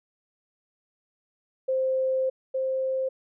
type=tone pair in turn; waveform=sine; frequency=523.3 / 525.6 Hz; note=C5 / C5; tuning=0 / +8 cents; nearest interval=unison; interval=8 cents; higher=second; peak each=-22 / -24 dBFS; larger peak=first; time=1.68-2.3 / 2.54-3.09 s; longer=first; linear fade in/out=10 ms; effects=none

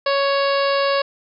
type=harmonic tone; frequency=556 Hz; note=C#5; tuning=5 cents sharp; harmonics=1 / 2 / 3 / 4 / 5 / 6 / 7 / 8 / 9; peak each=-18 / -22 / -27 / -33 / -29 / -36 / -32 / -30 / -34 dBFS; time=0.06-1.02 s; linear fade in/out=5 ms; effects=none

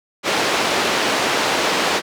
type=band-pass noise; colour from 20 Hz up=pink; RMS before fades=-19 dBFS; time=0.23-2.02 s; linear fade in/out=50 ms; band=360 to 5000 Hz; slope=12 dB/octave; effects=none

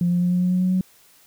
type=tone with pitch steps; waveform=sine; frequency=174.61 / 176.13 / 177.66 / 179.21 / 180.77 / 182.34 / 183.93 / 185.53 Hz; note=F3 / F3 / F3 / F3 / F#3 / F#3 / F#3 / F#3; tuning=0 / +15 / +30 / +45 / -40 / -25 / -10 / +5 cents; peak=-16 dBFS; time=0.01-0.81 s; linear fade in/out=2 ms; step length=100 ms; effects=tanh soft clip ceiling -12 dBFS + white hiss -54 dBFS RMS until 1.26 s

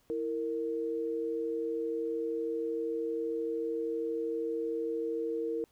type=tone pair together; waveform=sine; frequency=328.4 / 461.3 Hz; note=E4 / A#4; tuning=-6 / -18 cents; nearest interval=tritone; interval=588 cents; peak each=-36 / -32 dBFS; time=0.1-5.64 s; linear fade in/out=0 ms; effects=pink hiss -69 dBFS RMS until 5.71 s

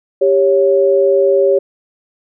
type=tone pair together; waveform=sine; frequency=394.4 / 554.4 Hz; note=G4 / C#5; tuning=+11 / 0 cents; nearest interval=tritone; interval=589 cents; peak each=-11 dBFS; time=0.21-1.59 s; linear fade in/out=10 ms; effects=none

